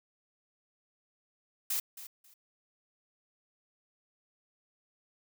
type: noise with echo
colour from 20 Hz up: blue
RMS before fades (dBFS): -32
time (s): 1.7-1.8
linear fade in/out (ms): 5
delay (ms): 270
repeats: 2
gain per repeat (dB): -14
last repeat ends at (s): 2.34
effects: none